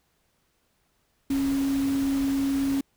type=tone in noise; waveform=sine; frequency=274.1 Hz; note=C#4; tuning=19 cents flat; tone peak=-22 dBFS; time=1.3-2.81 s; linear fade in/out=5 ms; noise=pink; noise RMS=-38 dBFS; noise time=1.3-2.81 s; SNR=+13 dB; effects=pink hiss -70 dBFS RMS until 2.96 s